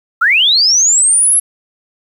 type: linear sweep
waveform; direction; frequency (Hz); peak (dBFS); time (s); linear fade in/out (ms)
sine; up; 1277 to 11230; -7; 0.21-1.4; 10
effects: 7-bit